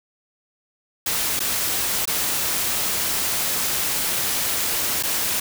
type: noise with dropouts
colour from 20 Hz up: white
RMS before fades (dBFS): -23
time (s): 1.06-5.4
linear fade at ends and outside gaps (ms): 5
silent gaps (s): 1.394-1.402 / 2.055-2.074 / 5.027-5.034
effects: none